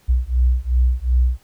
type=beating tone pair; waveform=sine; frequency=60.7 / 63.4 Hz; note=B1 / B1; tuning=-29 / +46 cents; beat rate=2.7 Hz; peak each=-17 dBFS; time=0.08-1.39 s; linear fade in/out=20 ms; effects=pink hiss -56 dBFS RMS until 1.43 s